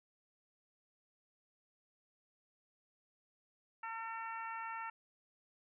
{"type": "harmonic tone", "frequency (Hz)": 452.7, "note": "A4", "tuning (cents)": 49, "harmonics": [2, 3, 4, 5, 6], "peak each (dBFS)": [-44, -45, -49, -53, -54], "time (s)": [3.83, 4.9], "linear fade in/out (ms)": 5, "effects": []}